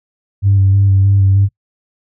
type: tone with vibrato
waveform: sine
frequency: 98 Hz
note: G2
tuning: in tune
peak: -6 dBFS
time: 0.42-1.49 s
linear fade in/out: 50 ms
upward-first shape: square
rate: 3.2 Hz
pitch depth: 20 cents each way
effects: noise-tail reverb RT60 0.1 s tail -23 dB re dry + tanh soft clip ceiling -3 dBFS